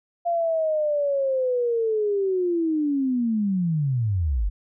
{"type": "linear sweep", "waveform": "sine", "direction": "down", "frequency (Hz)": [694, 42.41], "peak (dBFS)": -20, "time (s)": [0.25, 4.5], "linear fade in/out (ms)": 20, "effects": []}